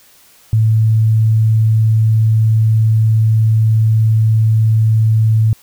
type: tone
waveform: sine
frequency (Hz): 110.4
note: A2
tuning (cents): +6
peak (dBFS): -8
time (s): 0.53-5.53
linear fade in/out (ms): 0
effects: white hiss -47 dBFS RMS until 5.62 s